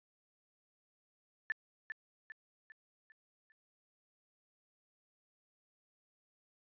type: tone with echo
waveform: sine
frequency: 1760 Hz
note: A6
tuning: in tune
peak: -31 dBFS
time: 1.5-1.52 s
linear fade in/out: 0 ms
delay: 400 ms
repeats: 5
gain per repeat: -7 dB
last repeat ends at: 3.52 s
effects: resampled to 11025 Hz